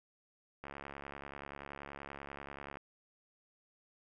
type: click train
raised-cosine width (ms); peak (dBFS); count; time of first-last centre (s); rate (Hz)
0.5; -30; 151; 0.64-2.771; 70.4
effects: none